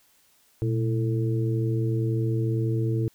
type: harmonic tone with a mistuned harmonic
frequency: 110.7 Hz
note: A2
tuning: 11 cents sharp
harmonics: 1 / 2 / 3 / 4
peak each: -23 / -38 / -30 / -33 dBFS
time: 0.62-3.08 s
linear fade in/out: 0 ms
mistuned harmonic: 1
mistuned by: +130 cents
effects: white hiss -62 dBFS RMS until 3.14 s